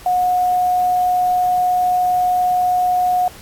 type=tone with quantisation; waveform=sine; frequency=726 Hz; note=F#5; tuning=33 cents flat; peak=-13 dBFS; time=0.06-3.28 s; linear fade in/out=2 ms; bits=6; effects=pink hiss -40 dBFS RMS until 3.41 s + AAC 64 kbps